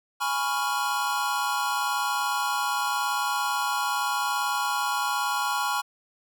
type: chord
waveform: square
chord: C# dominant seventh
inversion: second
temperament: equal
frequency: 830.6 / 987.8 / 1108.7 / 1396.9 Hz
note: G#5 / B5 / C#6 / E#6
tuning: 0 / 0 / 0 / 0 cents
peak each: -31 dBFS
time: 0.2-5.82 s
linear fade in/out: 20 ms
effects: none